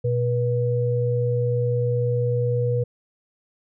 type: tone pair together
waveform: sine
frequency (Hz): 121.1 / 485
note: B2 / B4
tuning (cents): -34 / -31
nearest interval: 2 octaves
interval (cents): 2403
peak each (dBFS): -21 / -23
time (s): 0.04-2.84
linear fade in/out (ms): 10
effects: none